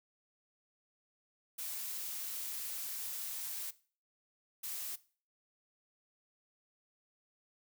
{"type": "noise bursts at uneven times", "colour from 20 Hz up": "blue", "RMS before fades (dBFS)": -41, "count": 2, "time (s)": [[1.58, 3.71], [4.63, 4.96]], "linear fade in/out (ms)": 10, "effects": ["noise-tail reverb RT60 0.4 s tail -18 dB re dry"]}